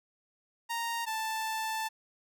sawtooth tone pair in turn, 930 / 881.9 Hz, A#5 / A5, -4 / +4 cents, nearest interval minor second, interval 92 cents, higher first, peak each -28 dBFS, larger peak neither, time 0.69-1.06 / 1.06-1.89 s, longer second, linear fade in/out 20 ms, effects none

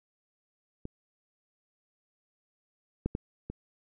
clicks, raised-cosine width 3 ms, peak -25 / -16 / -18 / -24 dBFS, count 4, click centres 0.854 / 3.06 / 3.151 / 3.5 s, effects none

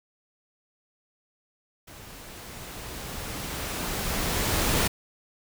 pink noise with level ramp, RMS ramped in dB -46 to -23 dBFS, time 1.87-4.88 s, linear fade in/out 10 ms, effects none

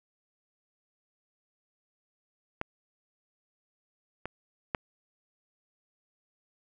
clicks, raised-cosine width 0.5 ms, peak -16 / -20 / -13 dBFS, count 3, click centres 2.614 / 4.256 / 4.748 s, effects none

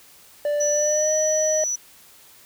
triangle tone with pitch glide, 587.3 to 617.9 Hz, D5 to D#5, 0 to -12 cents, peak -18 dBFS, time 0.45-1.64 s, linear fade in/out 2 ms, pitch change +88 cents, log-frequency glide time 0.71-1.14 s
sine tone, 5920 Hz, F#8, in tune, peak -22 dBFS, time 0.6-1.76 s, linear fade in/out 10 ms
effects white hiss -50 dBFS RMS until 2.45 s

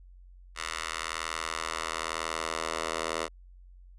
10% pulse tone with high-pass filter sweep, 81 Hz, E2, 30 cents flat, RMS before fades -34 dBFS, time 0.55-3.29 s, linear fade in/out 50 ms, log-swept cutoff 1500 to 610 Hz, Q 1.1, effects added 45 Hz sine -49 dBFS peak until 3.98 s + resampled to 24000 Hz

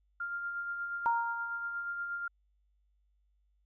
sine tone with tremolo, 1398 Hz, F6, 1 cent sharp, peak -33 dBFS, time 0.2-2.28 s, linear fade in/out 5 ms, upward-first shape sine, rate 8.4 Hz, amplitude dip 35%
sine tone with exponential decay, 932.3 Hz, A#5, in tune, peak -24 dBFS, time 1.06-1.89 s, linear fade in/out 0 ms, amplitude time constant 180 ms
effects added 50 Hz sine -69 dBFS peak until 3.65 s

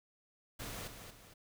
pink noise with echo, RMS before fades -44 dBFS, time 0.59-0.88 s, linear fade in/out 10 ms, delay 230 ms, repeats 2, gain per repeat -7 dB, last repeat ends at 1.34 s, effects none

